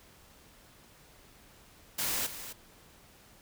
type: noise with echo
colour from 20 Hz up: white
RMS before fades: -32 dBFS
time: 1.98-2.27 s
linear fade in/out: 10 ms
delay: 260 ms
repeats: 1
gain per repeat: -11 dB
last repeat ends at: 2.53 s
effects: pink hiss -58 dBFS RMS until 3.41 s